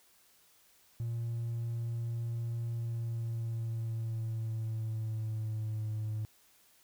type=tone with pitch glide; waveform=triangle; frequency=116.54 to 108.11 Hz; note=A#2 to A2; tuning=0 to -30 cents; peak=-30 dBFS; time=1-6.25 s; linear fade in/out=0 ms; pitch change=-130 cents; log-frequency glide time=2.73-5.91 s; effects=tanh soft clip ceiling -28 dBFS + white hiss -65 dBFS RMS until 6.83 s